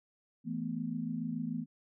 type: chord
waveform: sine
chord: E suspended fourth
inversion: none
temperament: equal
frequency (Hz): 164.81 / 220 / 246.9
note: E3 / A3 / B3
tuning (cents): 0 / 0 / 0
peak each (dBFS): -39 / -38 / -37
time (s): 0.44-1.66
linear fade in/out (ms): 50
effects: none